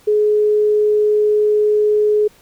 sine tone, 421.8 Hz, G#4, 27 cents sharp, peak -11 dBFS, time 0.07-2.28 s, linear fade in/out 10 ms, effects pink hiss -50 dBFS RMS until 2.41 s

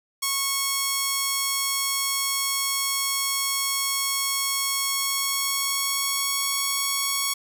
5% pulse tone with pitch glide, 1100 to 1108.9 Hz, C#6 to C#6, -14 to 0 cents, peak -11 dBFS, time 0.22-7.34 s, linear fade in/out 10 ms, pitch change +14 cents, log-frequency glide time 4.83-6.54 s, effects none

